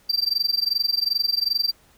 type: tone with amplitude modulation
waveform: triangle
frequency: 4692 Hz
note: D8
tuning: 2 cents flat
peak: -15 dBFS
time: 0.09-1.72 s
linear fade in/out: 10 ms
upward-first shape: sine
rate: 22.6 Hz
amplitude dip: 95%
effects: pink hiss -57 dBFS RMS until 1.97 s